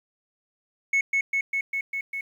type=tone with echo; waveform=sine; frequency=2200 Hz; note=C#7; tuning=14 cents flat; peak=-16 dBFS; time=0.93-1.01 s; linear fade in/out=5 ms; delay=200 ms; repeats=6; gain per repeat=-2 dB; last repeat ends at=2.21 s; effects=tanh soft clip ceiling -18 dBFS + 9-bit